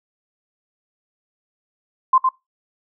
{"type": "tone with echo", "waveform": "sine", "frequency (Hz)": 1041, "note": "C6", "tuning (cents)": -9, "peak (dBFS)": -10, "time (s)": [2.13, 2.18], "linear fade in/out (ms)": 5, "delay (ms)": 110, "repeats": 1, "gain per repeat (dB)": -4, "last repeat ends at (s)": 2.29, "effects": ["noise-tail reverb RT60 0.2 s tail -20 dB re dry"]}